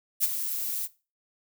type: noise with ADSR envelope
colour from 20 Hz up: violet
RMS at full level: -21 dBFS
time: 0.2-0.88 s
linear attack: 38 ms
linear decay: 26 ms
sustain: -10 dB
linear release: 36 ms
effects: noise-tail reverb RT60 0.3 s tail -18 dB re dry